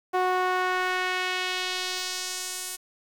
sawtooth tone with band-pass filter sweep, 367.5 Hz, F#4, 12 cents flat, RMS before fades -28 dBFS, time 0.13-2.77 s, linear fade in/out 20 ms, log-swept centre 820 to 10000 Hz, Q 1.2, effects 8-bit

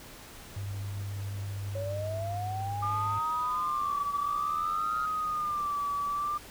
sine tone with pitch glide, 99.7 to 102.56 Hz, G2 to G#2, +30 to -21 cents, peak -33 dBFS, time 0.56-3.19 s, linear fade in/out 5 ms, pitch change +49 cents, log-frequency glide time 2.09-2.99 s
sine linear sweep, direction up, 550 to 1400 Hz, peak -33 dBFS, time 1.75-5.06 s, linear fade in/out 5 ms
sine tone with vibrato, 1200 Hz, D6, 37 cents sharp, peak -28 dBFS, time 2.82-6.38 s, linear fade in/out 10 ms, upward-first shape sine, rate 0.56 Hz, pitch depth 78 cents each way
effects tanh soft clip ceiling -21 dBFS + pink hiss -48 dBFS RMS until 6.5 s

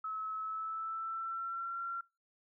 sine tone with pitch glide, 1293 to 1369.1 Hz, E6 to F6, -34 to -35 cents, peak -36 dBFS, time 0.04-2.01 s, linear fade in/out 5 ms, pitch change +99 cents, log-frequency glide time 0.37-1.78 s, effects noise-tail reverb RT60 0.3 s tail -25 dB re dry

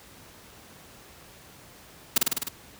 white noise with echo, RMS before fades -19 dBFS, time 2.16-2.18 s, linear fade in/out 5 ms, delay 51 ms, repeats 6, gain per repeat -2 dB, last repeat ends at 2.486 s, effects pink hiss -50 dBFS RMS until 2.79 s + high-pass 60 Hz 12 dB/octave

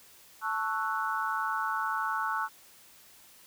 sine chord, F# minor seventh, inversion first, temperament equal, 880 / 1108.7 / 1318.5 / 1480 Hz, A5 / C#6 / E6 / F#6, 0 / 0 / 0 / 0 cents, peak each -34 dBFS, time 0.41-2.49 s, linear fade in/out 50 ms, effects white hiss -56 dBFS RMS until 3.46 s

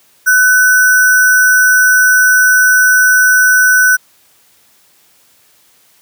sine tone with sample-and-hold, 1500 Hz, F#6, 23 cents sharp, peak -5 dBFS, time 0.26-3.97 s, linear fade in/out 20 ms, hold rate 7350 Hz, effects white hiss -50 dBFS RMS until 6.01 s + high-pass 80 Hz 12 dB/octave

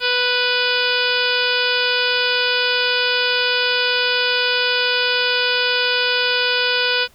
harmonic tone, 493.9 Hz, B4, in tune, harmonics 1 / 2 / 3 / 4 / 5 / 6 / 7 / 8 / 9 / 10, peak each -24 / -29 / -21 / -33 / -23 / -24 / -25 / -29 / -27 / -27 dBFS, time 0-7.08 s, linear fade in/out 50 ms, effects pink hiss -52 dBFS RMS until 7.14 s

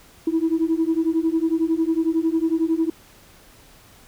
sine beating tone pair, 320 / 331 Hz, D#4 / E4, +49 / +7 cents, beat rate 11 Hz, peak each -20 dBFS, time 0.27-2.9 s, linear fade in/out 5 ms, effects tanh soft clip ceiling -12 dBFS + pink hiss -50 dBFS RMS until 4.07 s

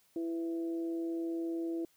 harmonic tone, 166.2 Hz, E3, 15 cents sharp, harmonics 2 / 3 / 4, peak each -33 / -47 / -50 dBFS, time 0.16-1.85 s, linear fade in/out 2 ms, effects white hiss -69 dBFS RMS until 1.96 s

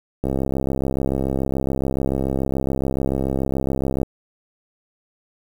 click train, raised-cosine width 2 ms, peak -9 dBFS, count 255, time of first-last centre 0.24-4.031 s, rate 67 Hz, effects 7-bit

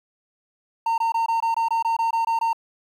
triangle tone bursts, 913 Hz, A#5, 36 cents flat, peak -17 dBFS, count 12, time 0.86-2.531 s, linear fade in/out 5 ms, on 120 ms, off 21 ms, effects 9-bit

